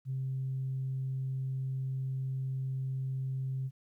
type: tone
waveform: sine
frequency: 132.2 Hz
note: C3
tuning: 18 cents sharp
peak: -31 dBFS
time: 0.05-3.71 s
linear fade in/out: 50 ms
effects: tanh soft clip ceiling -27 dBFS + 12-bit